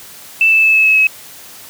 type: tone with pitch steps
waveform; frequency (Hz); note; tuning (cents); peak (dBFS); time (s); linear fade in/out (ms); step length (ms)
sine; 2649 / 2632 / 2616 / 2599 / 2583 / 2566; E7 / E7 / E7 / E7 / E7 / E7; +8 / -3 / -14 / -25 / -36 / -47; -7; 0.41-1.07; 2; 110
effects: white hiss -36 dBFS RMS until 1.69 s + high-pass 60 Hz 12 dB/octave